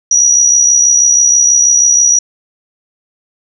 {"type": "tone with amplitude modulation", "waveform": "sine", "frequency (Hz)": 5810, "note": "F#8", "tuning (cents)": -32, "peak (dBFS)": -3, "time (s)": [0.11, 2.19], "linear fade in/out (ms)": 5, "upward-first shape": "sine", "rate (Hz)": 66.2, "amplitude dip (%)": 50, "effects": []}